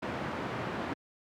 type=band-pass noise; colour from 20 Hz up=pink; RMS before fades=-36 dBFS; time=0.02-0.94 s; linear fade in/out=10 ms; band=130 to 1800 Hz; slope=12 dB/octave; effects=high-pass 60 Hz 12 dB/octave